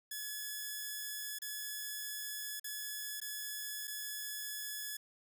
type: tone with dropouts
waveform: 5% pulse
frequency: 1705 Hz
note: G#6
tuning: 45 cents sharp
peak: -29 dBFS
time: 0.11-4.97 s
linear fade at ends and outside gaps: 5 ms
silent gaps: 1.388-1.418 / 2.598-2.642 / 3.202-3.215 / 3.873-3.877 s
effects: none